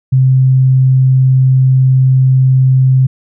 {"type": "tone", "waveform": "sine", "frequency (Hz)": 130.81, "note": "C3", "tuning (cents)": 0, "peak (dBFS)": -5, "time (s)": [0.12, 3.07], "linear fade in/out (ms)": 10, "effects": []}